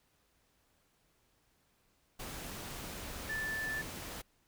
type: tone in noise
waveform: sine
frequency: 1756 Hz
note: A6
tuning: 4 cents flat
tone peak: -35 dBFS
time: 3.29-3.82 s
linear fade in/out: 10 ms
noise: pink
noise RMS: -44 dBFS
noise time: 2.19-4.22 s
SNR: +6 dB
effects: pink hiss -73 dBFS RMS until 4.47 s